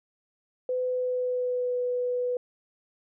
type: tone with pitch glide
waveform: sine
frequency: 505 to 494.3 Hz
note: B4 to B4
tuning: +39 to +1 cents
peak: -25 dBFS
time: 0.69-2.37 s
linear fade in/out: 2 ms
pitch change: -38 cents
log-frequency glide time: 0.81-1.79 s
effects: none